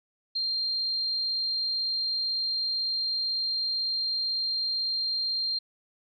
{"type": "tone", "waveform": "sine", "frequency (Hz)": 4186, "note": "C8", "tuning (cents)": 0, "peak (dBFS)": -26, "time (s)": [0.35, 5.59], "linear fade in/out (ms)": 10, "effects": []}